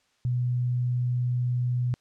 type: tone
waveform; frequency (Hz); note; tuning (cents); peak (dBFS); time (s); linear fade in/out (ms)
sine; 123.47; B2; 0; -23; 0.25-1.94; 0
effects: white hiss -68 dBFS RMS until 2 s + low-pass 6000 Hz 12 dB/octave